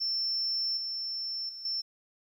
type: tone with level steps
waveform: sine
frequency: 5370 Hz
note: E8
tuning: 31 cents sharp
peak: -27 / -32 / -40 / -29 dBFS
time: 0-1.82 s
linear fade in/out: 20 ms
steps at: 0.77 / 1.49 / 1.65 s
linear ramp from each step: 2 ms
effects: tanh soft clip ceiling -23 dBFS + 11-bit